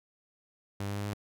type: tone with pitch steps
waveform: sawtooth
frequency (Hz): 100 / 100.93 / 101.87 / 102.81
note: G2 / G#2 / G#2 / G#2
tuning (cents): +35 / -49 / -33 / -17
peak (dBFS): -29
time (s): 0.8-1.136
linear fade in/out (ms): 5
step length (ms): 84
effects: none